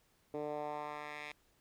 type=tone with band-pass filter sweep; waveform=10% pulse; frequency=148.8 Hz; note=D3; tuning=23 cents sharp; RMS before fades=-42 dBFS; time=0.34-1.32 s; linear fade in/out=2 ms; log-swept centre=420 to 2500 Hz; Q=1.7; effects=pink hiss -72 dBFS RMS until 1.6 s